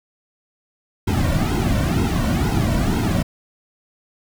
brown noise with flanger, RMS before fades -19 dBFS, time 1.07-3.23 s, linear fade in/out 10 ms, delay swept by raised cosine 1.7 to 2.44 ms, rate 2.1 Hz, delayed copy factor -0.95, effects none

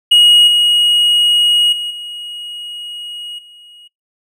triangle tone with level steps, 2890 Hz, F#7, 41 cents flat, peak -3 / -7 / -17 / -23 / -36 dBFS, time 0.11-3.88 s, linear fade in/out 10 ms, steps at 0.47 / 1.72 / 1.9 / 3.38 s, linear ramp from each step 10 ms, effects noise-tail reverb RT60 0.2 s tail -26 dB re dry

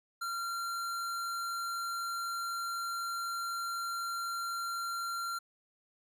square tone, 1376 Hz, F6, 26 cents flat, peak -35 dBFS, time 0.21-5.39 s, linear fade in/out 10 ms, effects resampled to 32000 Hz

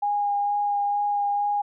sine tone with vibrato, 817 Hz, G#5, 29 cents flat, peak -21 dBFS, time 0.02-1.62 s, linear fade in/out 10 ms, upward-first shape sine, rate 2.2 Hz, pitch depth 11 cents each way, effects none

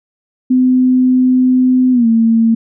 sine tone with pitch glide, 254.8 to 227 Hz, C4 to A#3, -46 to -46 cents, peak -7 dBFS, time 0.5-2.55 s, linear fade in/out 10 ms, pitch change -200 cents, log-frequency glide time 1.92-2.07 s, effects none

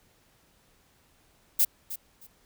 violet noise with echo, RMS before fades -21 dBFS, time 1.59-1.65 s, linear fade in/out 10 ms, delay 310 ms, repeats 2, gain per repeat -14 dB, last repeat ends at 2.27 s, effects pink hiss -64 dBFS RMS until 2.45 s

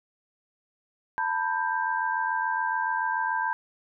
sine tone cluster, 897 / 984 / 1579 Hz, A5 / B5 / G6, +33 / -7 / +12 cents, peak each -29 dBFS, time 1.18-3.53 s, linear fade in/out 0 ms, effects none

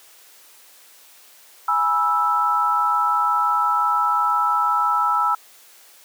sine chord, E major, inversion first, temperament equal with one note detuned, 830.6 / 976.4 / 1318.5 Hz, G#5 / B5 / E6, 0 / -20 / 0 cents, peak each -24 / -23 / -18 dBFS, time 1.68-5.35 s, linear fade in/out 5 ms, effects white hiss -49 dBFS RMS until 6.04 s + high-pass 400 Hz 12 dB/octave

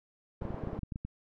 pink band-pass noise, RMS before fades -43 dBFS, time 0.41-0.79 s, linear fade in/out 5 ms, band 210 to 680 Hz, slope 12 dB/octave
clicks, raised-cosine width 5 ms, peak -25 dBFS, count 12, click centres 0.421 / 0.453 / 0.505 / 0.544 / 0.637 / 0.673 / 0.732 / 0.79 / 0.833 / 0.922 / 0.959 / 1.05 s
effects none

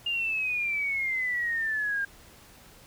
sine exponential sweep, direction down, 2829 to 1597 Hz, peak -26 dBFS, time 0.06-2.05 s, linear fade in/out 5 ms, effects pink hiss -53 dBFS RMS until 2.86 s

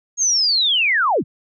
sine linear sweep, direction down, 6640 to 78.3 Hz, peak -14 dBFS, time 0.17-1.24 s, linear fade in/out 50 ms, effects none

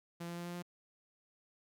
sawtooth tone with pitch steps, 170.8 / 171.99 / 173.18 / 174.39 / 175.6 Hz, F3 / F3 / F3 / F3 / F3, -38 / -26 / -14 / -2 / +10 cents, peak -37 dBFS, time 0.2-0.625 s, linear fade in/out 10 ms, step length 85 ms, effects none

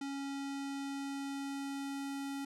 square tone with low-pass filter sweep, 277 Hz, C#4, 1 cent flat, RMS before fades -40 dBFS, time 0.01-2.45 s, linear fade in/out 5 ms, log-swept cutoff 7300 to 11000 Hz, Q 1, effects none

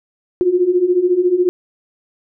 sine beating tone pair, 349.2 / 363.2 Hz, F4 / F#4, 0 / -32 cents, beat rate 14 Hz, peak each -17 / -13 dBFS, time 0.41-1.49 s, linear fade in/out 0 ms, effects none

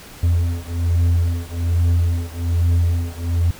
triangle beating tone pair, 85 / 86.2 Hz, F2 / F2, -46 / -22 cents, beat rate 1.2 Hz, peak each -16 / -17 dBFS, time 0.23-3.51 s, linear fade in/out 5 ms, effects pink hiss -40 dBFS RMS until 3.59 s

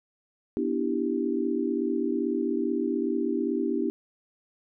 sine chord, E minor seventh, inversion second, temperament equal with one note detuned, 244.8 / 293.7 / 329.6 / 392 Hz, B3 / D4 / E4 / G4, -15 / 0 / 0 / 0 cents, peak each -30 dBFS, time 0.57-3.9 s, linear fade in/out 0 ms, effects none

